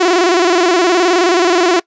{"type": "tone with vibrato", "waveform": "sawtooth", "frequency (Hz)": 354.1, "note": "F4", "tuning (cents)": 24, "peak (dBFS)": -5, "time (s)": [0, 1.8], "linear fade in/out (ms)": 10, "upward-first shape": "square", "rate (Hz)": 19, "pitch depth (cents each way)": 81, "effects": ["noise-tail reverb RT60 0.1 s tail -22 dB re dry", "resampled to 16000 Hz"]}